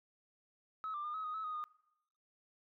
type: tone with pitch steps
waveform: sine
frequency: 1286 / 1185 / 1211 / 1280 / 1243 / 1296 / 1246 / 1225 Hz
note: E6 / D6 / D#6 / D#6 / D#6 / E6 / D#6 / D#6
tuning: -43 / +15 / -47 / +49 / -2 / -30 / +2 / -27 cents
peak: -37 dBFS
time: 0.84-1.64 s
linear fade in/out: 0 ms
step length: 100 ms
effects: noise-tail reverb RT60 0.9 s tail -24 dB re dry + tanh soft clip ceiling -34 dBFS